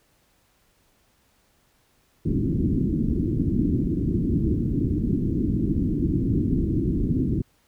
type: low-pass noise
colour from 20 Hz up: white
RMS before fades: -23 dBFS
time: 2.25-7.42 s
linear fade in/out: 10 ms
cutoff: 330 Hz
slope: 48 dB/octave
effects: pink hiss -64 dBFS RMS until 7.67 s